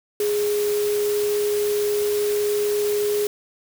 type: tone in noise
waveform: sine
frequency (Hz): 415.3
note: G#4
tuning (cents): 0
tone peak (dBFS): -19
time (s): 0.2-3.27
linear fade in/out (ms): 2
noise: white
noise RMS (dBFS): -32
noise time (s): 0.2-3.27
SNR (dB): +10
effects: none